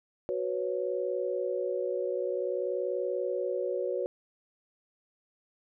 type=chord; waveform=sine; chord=F# suspended fourth; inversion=none; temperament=equal; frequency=370 / 493.9 / 554.4 Hz; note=F#4 / B4 / C#5; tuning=0 / 0 / 0 cents; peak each=-33 dBFS; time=0.29-4.06 s; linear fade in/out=0 ms; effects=none